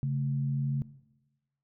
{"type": "tone pair together", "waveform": "sine", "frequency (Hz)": [138.59, 219.8], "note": ["C#3", "A3"], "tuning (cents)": [0, -2], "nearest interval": "minor sixth", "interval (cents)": 798, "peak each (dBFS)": [-27, -39], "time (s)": [0.03, 0.82], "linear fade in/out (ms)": 0, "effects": ["noise-tail reverb RT60 1.0 s tail -18 dB re dry"]}